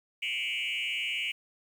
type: tone with frequency modulation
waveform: sine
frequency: 2590 Hz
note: E7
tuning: 31 cents flat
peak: -28 dBFS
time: 0.22-1.32 s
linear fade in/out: 10 ms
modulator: 124 Hz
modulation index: 3.3
effects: tanh soft clip ceiling -26 dBFS + 9-bit